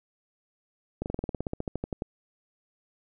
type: slowing click train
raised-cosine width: 2 ms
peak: -17 dBFS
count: 17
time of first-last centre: 1.02-2.021 s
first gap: 39 ms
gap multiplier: 1.06
effects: none